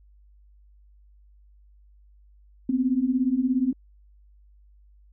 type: beating tone pair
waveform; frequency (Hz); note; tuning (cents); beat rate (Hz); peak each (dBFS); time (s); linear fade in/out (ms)
sine; 245.5 / 262.5; B3 / C4; -10 / +6; 17; -25 / -22; 2.69-3.73; 5
effects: added 50 Hz sine -52 dBFS peak until 5.12 s